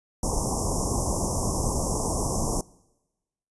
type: band-stop noise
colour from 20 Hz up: pink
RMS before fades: -26 dBFS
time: 0.23-2.61 s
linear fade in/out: 2 ms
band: 1100 to 5400 Hz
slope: 96 dB/octave
effects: noise-tail reverb RT60 1.0 s tail -23 dB re dry + resampled to 24000 Hz